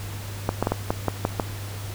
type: clicks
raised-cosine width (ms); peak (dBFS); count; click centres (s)
1; -7; 8; 0.491 / 0.626 / 0.671 / 0.72 / 0.905 / 1.083 / 1.251 / 1.398
effects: added 100 Hz sine -32 dBFS peak until 1.94 s + pink hiss -39 dBFS RMS until 1.94 s